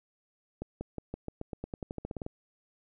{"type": "accelerating click train", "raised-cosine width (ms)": 2, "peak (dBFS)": -23, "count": 17, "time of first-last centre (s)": [0.62, 2.264], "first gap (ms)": 190, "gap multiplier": 0.91, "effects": []}